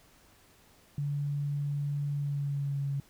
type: tone with pitch glide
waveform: sine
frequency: 143.8 to 139.46 Hz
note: D3 to C#3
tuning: -36 to +11 cents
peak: -29 dBFS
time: 0.98-3 s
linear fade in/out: 2 ms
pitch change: -53 cents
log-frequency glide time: 2.13-2.89 s
effects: pink hiss -61 dBFS RMS until 3.09 s